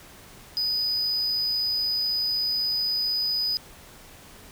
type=tone; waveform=triangle; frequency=4978 Hz; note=D#8; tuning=in tune; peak=-22 dBFS; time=0.57-3.57 s; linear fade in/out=0 ms; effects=pink hiss -48 dBFS RMS until 4.51 s